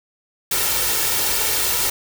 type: noise with comb filter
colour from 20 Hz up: white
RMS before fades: -20 dBFS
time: 0.51-1.9 s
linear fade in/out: 5 ms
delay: 2.2 ms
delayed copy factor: +0.55
effects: none